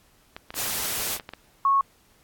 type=clicks; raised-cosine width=0.3 ms; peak=-20 dBFS; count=11; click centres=0.365 / 0.505 / 0.542 / 0.667 / 0.8 / 0.858 / 0.998 / 1.165 / 1.198 / 1.291 / 1.336 s
type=noise; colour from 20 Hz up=white; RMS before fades=-28 dBFS; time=0.54-1.19 s; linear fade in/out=50 ms
type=tone; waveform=sine; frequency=1100 Hz; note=C#6; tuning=14 cents flat; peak=-17 dBFS; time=1.65-1.81 s; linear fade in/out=2 ms
effects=pink hiss -60 dBFS RMS until 2.23 s + AAC 64 kbps